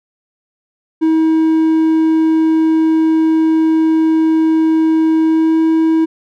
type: tone with pitch glide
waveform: triangle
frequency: 319.7 to 322.1 Hz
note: D#4 to E4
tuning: +47 to -40 cents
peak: -7 dBFS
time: 1.01-6.06 s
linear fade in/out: 20 ms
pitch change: +13 cents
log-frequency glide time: 5.25-5.58 s
effects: none